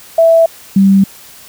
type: tone pair in turn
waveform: sine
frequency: 659.3 / 194.99 Hz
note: E5 / G3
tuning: 0 / -9 cents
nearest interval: octave + major sixth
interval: 2109 cents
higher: first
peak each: -4 dBFS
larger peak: neither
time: 0.18-0.46 / 0.76-1.04 s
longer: neither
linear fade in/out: 5 ms
effects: white hiss -37 dBFS RMS until 1.48 s